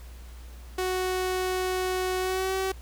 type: tone with pitch glide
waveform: sawtooth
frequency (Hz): 370 to 381.1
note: F#4 to G4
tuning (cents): 0 to -49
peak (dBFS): -22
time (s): 0.78-2.72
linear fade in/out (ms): 5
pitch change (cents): +51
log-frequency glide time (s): 2.19-2.54
effects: added 60 Hz sine -41 dBFS peak until 2.81 s + pink hiss -53 dBFS RMS until 2.81 s